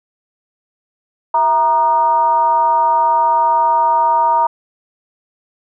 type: tone with frequency modulation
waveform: sine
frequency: 939 Hz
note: A#5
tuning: 12 cents sharp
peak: -10 dBFS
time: 1.34-4.47 s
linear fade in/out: 5 ms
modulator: 279 Hz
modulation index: 0.55
effects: none